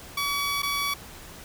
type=tone with dropouts; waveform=15% pulse; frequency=1136 Hz; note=C#6; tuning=42 cents sharp; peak=-19 dBFS; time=0.17-0.94 s; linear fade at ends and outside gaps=5 ms; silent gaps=0.621-0.63 s; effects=pink hiss -44 dBFS RMS until 1.44 s